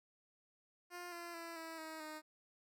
10% pulse tone with pitch steps, 352.8 / 343.5 / 334.5 / 325.8 / 317.2 / 308.9 Hz, F4 / F4 / E4 / E4 / D#4 / D#4, +18 / -29 / +25 / -20 / +33 / -12 cents, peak -38 dBFS, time 0.9-2.22 s, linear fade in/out 50 ms, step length 220 ms, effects none

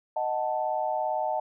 sine chord, D# diminished, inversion none, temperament equal, 622.3 / 740 / 880 Hz, D#5 / F#5 / A5, 0 / 0 / 0 cents, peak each -30 dBFS, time 0.16-1.4 s, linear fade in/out 5 ms, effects none

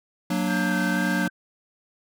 square chord, Gb augmented, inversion none, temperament equal with one note detuned, 185 / 233.1 / 295.5 Hz, Gb3 / Bb3 / D4, 0 / 0 / +11 cents, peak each -26 / -29 / -29 dBFS, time 0.3-1.28 s, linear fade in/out 5 ms
sine tone with vibrato, 1568 Hz, G6, in tune, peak -27 dBFS, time 0.47-1.3 s, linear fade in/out 50 ms, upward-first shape square, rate 2 Hz, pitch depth 19 cents each way
effects none

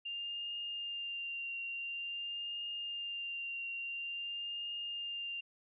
sine tone with vibrato, 2794 Hz, F7, in tune, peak -38 dBFS, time 0.05-5.41 s, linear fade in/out 10 ms, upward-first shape triangle, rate 0.48 Hz, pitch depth 23 cents each way, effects none

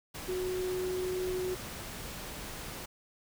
sine tone in noise, 367.9 Hz, F#4, 10 cents flat, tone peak -31 dBFS, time 0.28-1.55 s, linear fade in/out 10 ms, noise pink, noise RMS -42 dBFS, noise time 0.14-2.86 s, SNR +8 dB, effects none

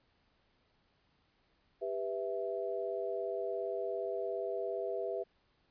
sine chord, E minor, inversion first, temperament equal with one note detuned, 396.6 / 493.9 / 659.3 Hz, G4 / B4 / E5, +20 / 0 / 0 cents, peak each -38 / -39 / -38 dBFS, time 1.81-5.24 s, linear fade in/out 20 ms, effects pink hiss -73 dBFS RMS until 5.7 s + resampled to 11025 Hz

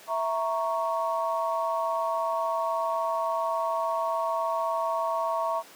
sine chord, A# diminished, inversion second, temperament equal, 659.3 / 932.3 / 1108.7 Hz, E5 / A#5 / C#6, 0 / 0 / 0 cents, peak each -28 / -30 / -30 dBFS, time 0.07-5.63 s, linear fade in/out 50 ms, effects pink hiss -49 dBFS RMS until 5.75 s + high-pass 400 Hz 12 dB/octave

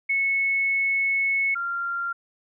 sine tone pair in turn, 2200 / 1385.9 Hz, C#7 / F6, -14 / -14 cents, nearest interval minor sixth, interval 800 cents, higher first, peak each -20 / -25 dBFS, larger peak first, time 0.09-1.55 / 1.55-2.13 s, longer first, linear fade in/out 10 ms, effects none

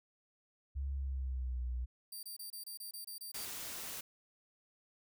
sine tone with pitch glide, 68.6 to 61.47 Hz, C#2 to B1, -17 to -7 cents, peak -35 dBFS, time 0.75-1.86 s, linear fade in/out 20 ms, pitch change -190 cents, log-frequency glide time 0.94-1.62 s
5% pulse tone bursts, 4699 Hz, D8, in tune, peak -37 dBFS, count 10, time 2.12-3.454 s, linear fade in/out 5 ms, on 110 ms, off 26 ms
white noise, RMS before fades -44 dBFS, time 3.34-4.01 s, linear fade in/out 5 ms
effects none

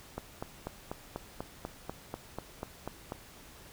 click train, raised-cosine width 1 ms, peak -22 dBFS, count 13, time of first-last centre 0.18-3.121 s, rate 4.08 Hz, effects pink hiss -53 dBFS RMS until 3.72 s

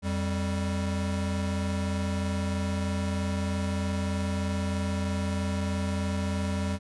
square tone pair together, 87.31 / 196 Hz, F2 / G3, 0 / 0 cents, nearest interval octave + major second, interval 1400 cents, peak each -30 / -31 dBFS, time 0.02-6.79 s, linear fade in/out 50 ms, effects resampled to 24000 Hz

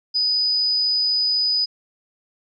sine tone, 4978 Hz, D#8, in tune, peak -17 dBFS, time 0.14-1.66 s, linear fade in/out 20 ms, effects none

